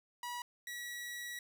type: tone pair in turn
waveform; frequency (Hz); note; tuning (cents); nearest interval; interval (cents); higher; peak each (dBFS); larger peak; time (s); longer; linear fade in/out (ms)
sawtooth; 969 / 1929.6; B5 / B6; -33 / -41; octave; 1192; second; -36 / -38; first; 0.23-0.42 / 0.67-1.39; second; 2
effects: none